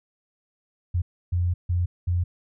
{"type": "tone bursts at uneven times", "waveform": "sine", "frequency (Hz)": 88.1, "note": "F2", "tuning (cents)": 16, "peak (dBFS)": -20, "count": 4, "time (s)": [[0.94, 1.02], [1.32, 1.54], [1.69, 1.86], [2.07, 2.24]], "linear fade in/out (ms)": 10, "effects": []}